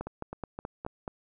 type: two click trains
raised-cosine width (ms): 1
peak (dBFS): -23 / -21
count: 4 / 6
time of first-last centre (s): 0.07-0.849 / 0.01-1.078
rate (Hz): 3.85 / 4.68
effects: none